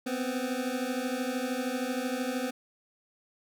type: beating tone pair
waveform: 25% pulse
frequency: 247.5 / 260.5 Hz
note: B3 / C4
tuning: +4 / -7 cents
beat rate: 13 Hz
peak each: -29 dBFS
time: 0.06-2.51 s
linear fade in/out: 10 ms
effects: none